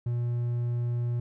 triangle tone, 120 Hz, B2, 49 cents flat, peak -24 dBFS, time 0.06-1.2 s, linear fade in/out 5 ms, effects none

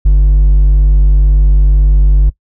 sine tone with hard clipping, 49 Hz, G1, in tune, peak -5 dBFS, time 0.05-2.3 s, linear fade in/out 10 ms, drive 3 dB, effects noise-tail reverb RT60 0.1 s tail -21 dB re dry

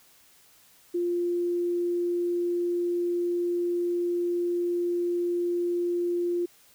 sine tone, 349.2 Hz, F4, in tune, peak -24 dBFS, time 0.94-6.46 s, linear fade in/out 10 ms, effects white hiss -58 dBFS RMS until 6.74 s

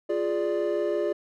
triangle chord, D diminished, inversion first, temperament equal, 349.2 / 415.3 / 587.3 Hz, F4 / Ab4 / D5, 0 / 0 / 0 cents, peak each -26 dBFS, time 0.09-1.13 s, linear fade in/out 10 ms, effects tanh soft clip ceiling -13 dBFS

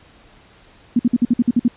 sine tone bursts, 240.1 Hz, B3, 49 cents flat, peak -10 dBFS, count 9, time 0.96-1.681 s, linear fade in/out 5 ms, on 33 ms, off 53 ms, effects pink hiss -49 dBFS RMS until 1.76 s + resampled to 8000 Hz

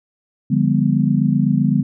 sine chord, D diminished seventh, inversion none, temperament equal with one note detuned, 146.83 / 174.61 / 202.4 / 246.9 Hz, D3 / F3 / Ab3 / Cb4, 0 / 0 / -44 / 0 cents, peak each -18 / -20 / -18 / -19 dBFS, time 0.5-1.83 s, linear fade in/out 10 ms, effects none

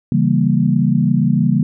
sine chord, C# diminished seventh, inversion none, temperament equal, 138.59 / 164.81 / 196 / 233.1 Hz, C#3 / E3 / G3 / Bb3, 0 / 0 / 0 / 0 cents, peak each -17 dBFS, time 0.12-1.63 s, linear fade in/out 2 ms, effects none

